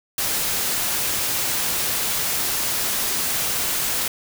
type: noise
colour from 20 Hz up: white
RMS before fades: -23 dBFS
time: 0.18-4.08 s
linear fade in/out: 2 ms
effects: none